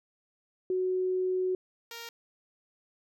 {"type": "tone pair in turn", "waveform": ["sine", "5% pulse"], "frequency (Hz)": [370, 465.3], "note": ["F#4", "A#4"], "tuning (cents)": [0, -3], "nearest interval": "major third", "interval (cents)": 397, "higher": "second", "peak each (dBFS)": [-26, -29], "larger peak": "first", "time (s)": [[0.7, 1.55], [1.91, 2.09]], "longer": "first", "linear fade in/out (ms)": 2, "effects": []}